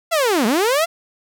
sawtooth linear two-way sweep, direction down then up, 693 to 201 to 693 Hz, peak -11 dBFS, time 0.11-0.86 s, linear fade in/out 20 ms, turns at 0.46 s, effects none

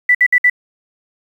sine tone bursts, 1975.5 Hz, B6, in tune, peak -7 dBFS, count 4, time 0.09-0.499 s, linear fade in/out 5 ms, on 58 ms, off 59 ms, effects 7-bit

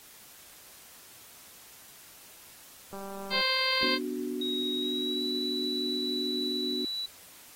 click train, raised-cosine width 1 ms, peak -29 dBFS, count 95, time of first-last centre 2.93-3.41 s, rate 196 Hz
harmonic tone, 523.3 Hz, C5, in tune, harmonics 1 / 2 / 3 / 4 / 5 / 6 / 7 / 8 / 9, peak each -37 / -35 / -37 / -32 / -37 / -35 / -37 / -33 / -32 dBFS, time 3.3-3.99 s, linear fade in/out 50 ms
sine chord, B minor, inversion none, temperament equal, 246.9 / 293.7 / 370 Hz, B3 / D4 / F#4, 0 / 0 / 0 cents, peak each -35 / -36 / -35 dBFS, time 3.83-6.85 s, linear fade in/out 0 ms
sine tone with pitch glide, 3800 to 3945 Hz, A#7 to B7, +33 to -3 cents, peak -31 dBFS, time 4.41-7.06 s, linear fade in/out 5 ms, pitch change +64 cents, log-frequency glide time 4.78-5.26 s
effects white hiss -52 dBFS RMS until 7.55 s + AAC 48 kbps

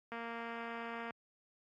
click train, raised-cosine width 0.5 ms, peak -29 dBFS, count 230, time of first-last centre 0.12-1.107 s, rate 232 Hz, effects high-pass 100 Hz 12 dB/octave + AAC 64 kbps

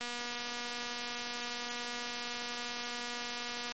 click train, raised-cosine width 0.2 ms, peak -22 dBFS, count 895, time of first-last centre 0.01-3.72 s, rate 241 Hz, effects MP3 32 kbps

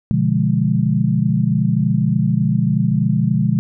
sine chord, B diminished seventh, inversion none, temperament equal, 123.47 / 146.83 / 174.61 / 207.7 Hz, B2 / D3 / F3 / Ab3, 0 / 0 / 0 / 0 cents, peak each -19 dBFS, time 0.11-3.59 s, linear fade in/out 0 ms, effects none

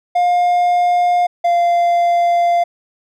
triangle tone pair in turn, 709 / 693.2 Hz, F5 / F5, +26 / -13 cents, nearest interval unison, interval 39 cents, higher first, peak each -9 dBFS, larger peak neither, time 0.15-1.27 / 1.44-2.64 s, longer second, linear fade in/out 10 ms, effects none

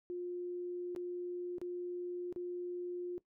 sine tone with dropouts, 354.7 Hz, F4, 27 cents sharp, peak -37 dBFS, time 0.1-3.18 s, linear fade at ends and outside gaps 0 ms, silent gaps 0.95-0.962 / 1.583-1.615 / 2.326-2.361 s, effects noise-tail reverb RT60 0.1 s tail -18 dB re dry

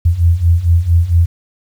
sine beating tone pair, 82.41 / 86.81 Hz, E2 / F2, 0 / -10 cents, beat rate 4.4 Hz, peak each -13 / -10 dBFS, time 0.05-1.26 s, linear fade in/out 10 ms, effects 7-bit

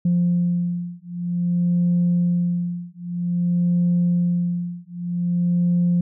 sine beating tone pair, 174.61 / 175.13 Hz, F3 / F3, 0 / +5 cents, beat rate 0.52 Hz, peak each -20 dBFS, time 0.05-6.01 s, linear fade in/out 5 ms, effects tanh soft clip ceiling -12 dBFS

